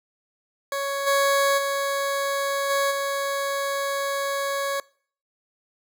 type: tone with level steps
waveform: 20% pulse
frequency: 556 Hz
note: C#5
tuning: 5 cents sharp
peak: -20 / -13 / -18 / -15 / -19 dBFS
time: 0.72-4.8 s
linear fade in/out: 2 ms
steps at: 1.06 / 1.57 / 2.69 / 2.9 s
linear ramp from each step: 20 ms
effects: noise-tail reverb RT60 0.5 s tail -24 dB re dry